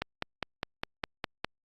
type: click train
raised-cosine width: 0.3 ms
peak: -14 dBFS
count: 8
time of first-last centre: 0.02-1.446 s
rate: 4.91 Hz
effects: Opus 48 kbps